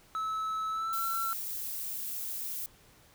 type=tone with pitch glide; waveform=triangle; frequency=1300 to 1347.4 Hz; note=E6 to E6; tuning=-24 to +38 cents; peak=-29 dBFS; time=0.15-1.33 s; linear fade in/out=0 ms; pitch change=+62 cents; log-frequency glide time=0.7-1.01 s
type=noise; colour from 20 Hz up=violet; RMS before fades=-37 dBFS; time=0.93-2.66 s; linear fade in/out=0 ms
effects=pink hiss -60 dBFS RMS until 3.14 s